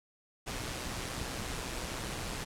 pink noise with amplitude modulation, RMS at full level -36 dBFS, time 0.46-2.45 s, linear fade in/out 20 ms, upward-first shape sine, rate 125 Hz, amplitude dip 45%, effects low-pass 10000 Hz 12 dB/octave

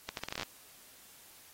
accelerating click train, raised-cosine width 0.2 ms, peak -19 dBFS, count 11, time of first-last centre 0.09-0.432 s, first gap 82 ms, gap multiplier 0.78, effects white hiss -57 dBFS RMS until 1.53 s + AAC 48 kbps

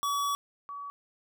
square / sine tone pair in turn, 1137 / 1137 Hz, C#6 / C#6, +44 / +44 cents, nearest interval unison, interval 0 cents, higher neither, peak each -28 / -37 dBFS, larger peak first, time 0.03-0.35 / 0.69-0.9 s, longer first, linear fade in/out 0 ms, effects none

